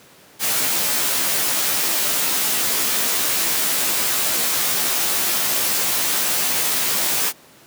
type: noise with comb filter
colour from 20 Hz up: white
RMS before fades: -20 dBFS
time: 0.39-7.33 s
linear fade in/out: 50 ms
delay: 15 ms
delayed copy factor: +1
effects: pink hiss -48 dBFS RMS until 7.66 s + high-pass 150 Hz 12 dB/octave